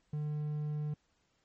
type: tone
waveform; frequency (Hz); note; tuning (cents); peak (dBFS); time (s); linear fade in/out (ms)
triangle; 150; D3; +37; -31; 0.13-0.94; 5
effects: pink hiss -75 dBFS RMS until 1.44 s + MP3 32 kbps